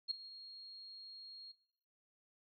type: tone with ADSR envelope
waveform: sine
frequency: 4267 Hz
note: C8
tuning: 33 cents sharp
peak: -31 dBFS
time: 0.08-1.52 s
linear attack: 30 ms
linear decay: 6 ms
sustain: -19 dB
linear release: 9 ms
effects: noise-tail reverb RT60 0.7 s tail -19 dB re dry + MP3 32 kbps